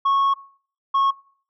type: tone pair in turn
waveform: sine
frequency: 1101 / 1095.3 Hz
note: C#6 / C#6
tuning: -12 / -21 cents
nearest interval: unison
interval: 9 cents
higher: first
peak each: -13 dBFS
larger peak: neither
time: 0.05-0.34 / 0.94-1.11 s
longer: first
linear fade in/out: 10 ms
effects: noise-tail reverb RT60 0.5 s tail -22 dB re dry + tanh soft clip ceiling -15 dBFS